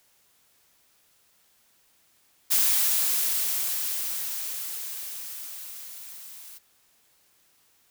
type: noise with level ramp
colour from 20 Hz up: blue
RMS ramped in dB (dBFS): -21 to -45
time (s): 2.5-6.59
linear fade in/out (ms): 20
effects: white hiss -64 dBFS RMS until 7.9 s